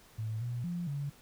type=tone with pitch steps; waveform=sine; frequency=110 / 120.9 / 174.1 / 142.3 Hz; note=A2 / B2 / F3 / C#3; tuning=0 / -36 / -5 / +46 cents; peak=-33 dBFS; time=0.18-1.1 s; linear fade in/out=10 ms; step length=230 ms; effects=pink hiss -59 dBFS RMS until 1.21 s